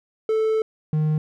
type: tone pair in turn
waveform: triangle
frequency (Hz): 439 / 154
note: A4 / D#3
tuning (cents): -4 / -17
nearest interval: octave + tritone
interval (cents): 1813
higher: first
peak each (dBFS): -16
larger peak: neither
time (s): 0.29-0.62 / 0.93-1.18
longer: first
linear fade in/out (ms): 2
effects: none